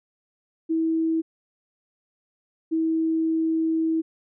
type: tone pair in turn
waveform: sine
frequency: 324.1 / 322.9 Hz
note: E4 / E4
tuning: -29 / -36 cents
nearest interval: unison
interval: 7 cents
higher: first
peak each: -20 dBFS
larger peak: neither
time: 0.69-1.22 / 2.71-4.02 s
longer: second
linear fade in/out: 20 ms
effects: none